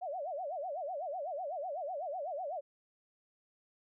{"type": "tone with vibrato", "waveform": "sine", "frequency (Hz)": 650, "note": "E5", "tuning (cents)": -24, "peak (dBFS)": -36, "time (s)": [0.01, 2.61], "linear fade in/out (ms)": 20, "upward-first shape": "sine", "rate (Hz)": 8, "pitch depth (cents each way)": 270, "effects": []}